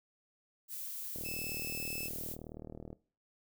violet noise, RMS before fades -42 dBFS, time 0.68-2.37 s, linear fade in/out 50 ms
click train, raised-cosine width 2 ms, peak -32 dBFS, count 70, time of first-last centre 1.16-2.929 s, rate 39 Hz
sawtooth tone, 2621 Hz, E7, 11 cents flat, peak -37 dBFS, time 1.24-2.09 s, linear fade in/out 20 ms
effects noise-tail reverb RT60 0.4 s tail -20 dB re dry

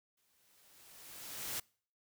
white noise with exponential growth, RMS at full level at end -38 dBFS, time 0.17-1.6 s, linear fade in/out 5 ms, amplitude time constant 310 ms, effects noise-tail reverb RT60 0.5 s tail -26 dB re dry

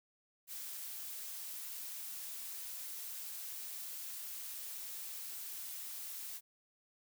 blue noise, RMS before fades -45 dBFS, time 0.47-6.41 s, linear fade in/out 50 ms, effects none

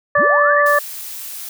harmonic tone, 582 Hz, D5, 16 cents flat, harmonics 1 / 2 / 3, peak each -15 / -15 / -15 dBFS, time 0.15-0.79 s, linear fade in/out 5 ms
sine linear sweep, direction up, 30.87 to 2093 Hz, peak -22 dBFS, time 0.16-0.63 s, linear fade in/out 50 ms
blue noise, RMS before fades -30 dBFS, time 0.66-1.49 s, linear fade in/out 2 ms
effects none

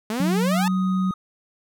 sawtooth exponential sweep, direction up, 207.7 to 915 Hz, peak -20 dBFS, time 0.1-0.68 s, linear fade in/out 2 ms
sine tone with pitch glide, 183.6 to 187.24 Hz, F#3 to F#3, -13 to +21 cents, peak -19 dBFS, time 0.2-1.11 s, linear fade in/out 2 ms, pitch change +34 cents, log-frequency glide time 0.34-0.77 s
triangle tone, 1247 Hz, D#6, 3 cents sharp, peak -29 dBFS, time 0.51-1.14 s, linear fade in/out 5 ms
effects none

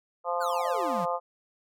harmonic tone, 174.1 Hz, F3, 5 cents flat, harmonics 3 / 4 / 5 / 6 / 7, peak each -31 / -32 / -33 / -34 / -34 dBFS, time 0.24-1.2 s, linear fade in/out 50 ms
square exponential sweep, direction down, 1568 to 157.9 Hz, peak -34 dBFS, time 0.4-1.06 s, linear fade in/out 20 ms
effects none

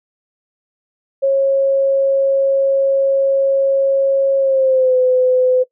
sine tone with pitch glide, 545 to 508.5 Hz, C#5 to C5, -29 to -50 cents, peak -10 dBFS, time 1.22-5.64 s, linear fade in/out 20 ms, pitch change -121 cents, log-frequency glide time 4.38-4.96 s, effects noise-tail reverb RT60 0.1 s tail -19 dB re dry

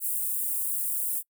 white high-pass noise, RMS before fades -29 dBFS, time 0-1.23 s, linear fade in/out 50 ms, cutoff 8500 Hz, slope 48 dB/octave, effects noise-tail reverb RT60 0.1 s tail -25 dB re dry

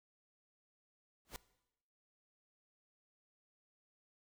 pink noise with exponential growth, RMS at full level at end -42 dBFS, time 1.25-1.36 s, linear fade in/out 0 ms, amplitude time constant 22 ms, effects noise-tail reverb RT60 0.9 s tail -19 dB re dry

